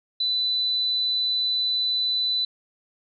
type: tone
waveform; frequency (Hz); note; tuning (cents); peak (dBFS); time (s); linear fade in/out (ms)
sine; 3993; B7; +18; -21; 0.2-2.45; 5
effects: none